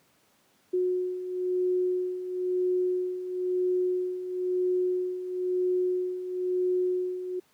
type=beating tone pair; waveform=sine; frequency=363.6 / 364.6 Hz; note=F#4 / F#4; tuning=-30 / -25 cents; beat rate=1 Hz; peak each=-32 / -26 dBFS; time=0.73-7.4 s; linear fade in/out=10 ms; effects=pink hiss -65 dBFS RMS until 7.53 s + high-pass 150 Hz 12 dB/octave